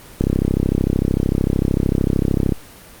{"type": "click train", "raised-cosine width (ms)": 3, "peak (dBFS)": -3, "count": 78, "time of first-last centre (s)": [0.21, 2.522], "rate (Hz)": 33.3, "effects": ["pink hiss -41 dBFS RMS until 3 s", "Opus 24 kbps"]}